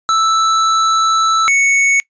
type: tone pair in turn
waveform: square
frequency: 1318.5 / 2217 Hz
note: E6 / C#7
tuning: 0 / 0 cents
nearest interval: major sixth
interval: 900 cents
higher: second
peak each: -11 / -10 dBFS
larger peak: second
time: 0.09-1.48 / 1.48-2 s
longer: first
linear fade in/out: 0 ms
effects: noise-tail reverb RT60 0.1 s tail -23 dB re dry + resampled to 16000 Hz